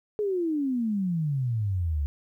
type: exponential sweep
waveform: sine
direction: down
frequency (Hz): 430.3 to 69.3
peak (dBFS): -24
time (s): 0.19-2.06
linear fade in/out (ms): 0
effects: 11-bit